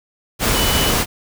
sine tone in noise, 2974 Hz, F#7, 8 cents sharp, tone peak -22 dBFS, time 0.53-0.94 s, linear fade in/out 50 ms, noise pink, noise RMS -17 dBFS, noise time 0.39-1.06 s, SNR -8 dB, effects none

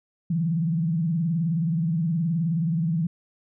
sine tone with vibrato, 164.81 Hz, E3, in tune, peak -21 dBFS, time 0.3-3.07 s, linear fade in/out 5 ms, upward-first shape sine, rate 19 Hz, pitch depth 140 cents each way, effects none

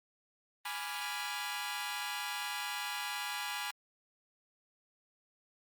15% pulse chord, G# diminished seventh, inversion none, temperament equal, 830.6 / 987.8 / 1174.7 / 1396.9 Hz, G#5 / B5 / D6 / F6, 0 / 0 / 0 / 0 cents, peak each -34 / -35 / -39 / -37 dBFS, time 0.65-3.71 s, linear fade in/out 5 ms, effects Opus 32 kbps

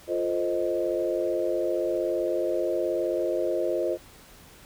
sine chord, F dominant seventh, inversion none, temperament equal with one note detuned, 349.2 / 444.6 / 523.3 / 622.3 Hz, F4 / A4 / C5 / Eb5, 0 / +18 / 0 / 0 cents, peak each -28 / -33 / -29 / -29 dBFS, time 0.07-3.98 s, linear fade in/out 50 ms, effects pink hiss -51 dBFS RMS until 4.65 s

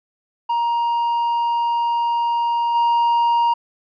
triangle tone with level steps, 940 Hz, A#5, 14 cents sharp, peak -15 / -12 dBFS, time 0.49-3.54 s, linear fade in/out 10 ms, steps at 2.74 s, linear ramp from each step 20 ms, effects resampled to 11025 Hz

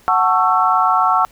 sine chord, F# minor seventh, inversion none, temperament just, 740 / 888 / 1110 / 1332 Hz, F#5 / A5 / C#6 / E6, 0 / +16 / +2 / +18 cents, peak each -17 / -19 / -17 / -16 dBFS, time 0.08-1.25 s, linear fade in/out 0 ms, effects pink hiss -50 dBFS RMS until 1.31 s

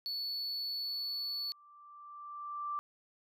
triangle tone, 4435 Hz, C#8, in tune, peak -34 dBFS, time 0.06-1.52 s, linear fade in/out 0 ms
sine tone with exponential growth, 1174.7 Hz, D6, in tune, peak -33 dBFS, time 0.85-2.79 s, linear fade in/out 0 ms, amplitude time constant 420 ms
effects none

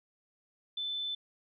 sine tone, 3520 Hz, A7, in tune, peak -33 dBFS, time 0.77-1.15 s, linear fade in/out 5 ms, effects none

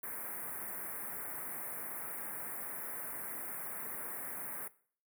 white band-stop noise, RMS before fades -42 dBFS, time 0.03-4.68 s, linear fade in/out 5 ms, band 2100 to 9600 Hz, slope 48 dB/octave, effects noise-tail reverb RT60 0.5 s tail -19 dB re dry + high-pass 150 Hz 12 dB/octave

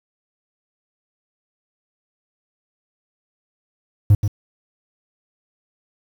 triangle tone with echo, 102.4 Hz, G#2, 24 cents flat, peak -5 dBFS, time 4.1-4.15 s, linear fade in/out 5 ms, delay 130 ms, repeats 1, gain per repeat -8 dB, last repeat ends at 4.28 s, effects tanh soft clip ceiling -2 dBFS + 7-bit

